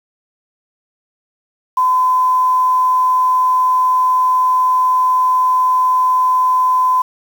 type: tone with quantisation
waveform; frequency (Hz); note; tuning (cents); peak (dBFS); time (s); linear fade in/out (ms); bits
sine; 1016; B5; +49; -10; 1.77-7.02; 5; 6
effects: none